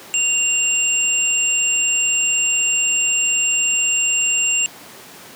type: tone pair together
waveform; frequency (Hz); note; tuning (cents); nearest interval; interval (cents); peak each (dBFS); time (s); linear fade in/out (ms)
sine; 2780 / 7508; F7 / A#8; -9 / +11; octave + perfect fourth; 1720; -18; 0.14-4.66; 0
effects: pink hiss -39 dBFS RMS until 5.35 s + high-pass 200 Hz 12 dB/octave